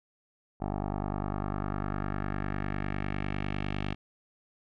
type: tone with low-pass filter sweep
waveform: 10% pulse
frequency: 49.93 Hz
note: G1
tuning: 33 cents sharp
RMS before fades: -33 dBFS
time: 0.6-3.95 s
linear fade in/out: 20 ms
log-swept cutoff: 830 to 3000 Hz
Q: 2
effects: none